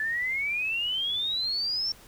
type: exponential sweep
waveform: sine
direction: up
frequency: 1730 to 5490 Hz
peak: -26 dBFS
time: 0-1.92 s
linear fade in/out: 2 ms
effects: pink hiss -52 dBFS RMS until 2.07 s